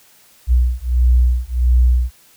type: beating tone pair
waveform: sine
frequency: 60.7 / 62.2 Hz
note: B1 / B1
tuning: -29 / +13 cents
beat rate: 1.5 Hz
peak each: -14 dBFS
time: 0.47-2.11 s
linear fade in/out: 50 ms
effects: white hiss -50 dBFS RMS until 2.36 s